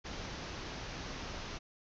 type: low-pass noise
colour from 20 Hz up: pink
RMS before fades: -43 dBFS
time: 0.04-1.59 s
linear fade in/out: 20 ms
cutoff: 6400 Hz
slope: 96 dB/octave
effects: none